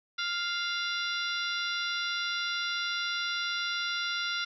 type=harmonic tone with a mistuned harmonic; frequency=698.5 Hz; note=F5; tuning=in tune; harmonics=2 / 3 / 4 / 5 / 6 / 7 / 8; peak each=-33 / -39 / -39 / -36 / -39 / -43 / -43 dBFS; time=0.18-4.45 s; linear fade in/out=10 ms; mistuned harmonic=6; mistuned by=-74 cents; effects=none